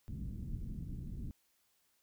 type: low-pass noise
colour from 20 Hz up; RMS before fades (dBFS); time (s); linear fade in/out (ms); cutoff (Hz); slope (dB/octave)
pink; -42; 0.08-1.31; 0; 230; 24
effects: white hiss -75 dBFS RMS until 2.02 s